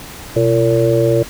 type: harmonic tone with a mistuned harmonic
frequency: 114.1 Hz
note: A#2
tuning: 37 cents flat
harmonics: 1 / 3 / 4 / 5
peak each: -16 / -16 / -16 / -16 dBFS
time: 0.36-1.23 s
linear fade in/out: 5 ms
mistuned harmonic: 1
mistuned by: +150 cents
effects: pink hiss -33 dBFS RMS until 1.29 s